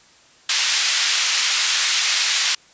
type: band-pass noise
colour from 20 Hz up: white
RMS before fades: -19 dBFS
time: 0.49-2.55 s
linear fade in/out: 5 ms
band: 1800 to 5800 Hz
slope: 12 dB/octave
effects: white hiss -51 dBFS RMS until 2.73 s + resampled to 16000 Hz